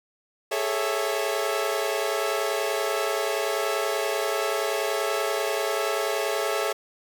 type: chord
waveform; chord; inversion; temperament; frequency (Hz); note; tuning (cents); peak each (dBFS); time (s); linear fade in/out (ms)
sawtooth; A major seventh; third; equal with one note detuned; 409.6 / 440 / 554.4 / 659.3; G#4 / A4 / C#5 / E5; -24 / 0 / 0 / 0; -26; 0.51-6.73; 10
effects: none